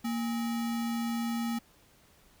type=tone with sample-and-hold; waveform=sine; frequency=232.2 Hz; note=A#3; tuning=7 cents flat; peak=-29 dBFS; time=0.04-1.59 s; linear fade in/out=10 ms; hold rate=1050 Hz; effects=pink hiss -62 dBFS RMS until 2.4 s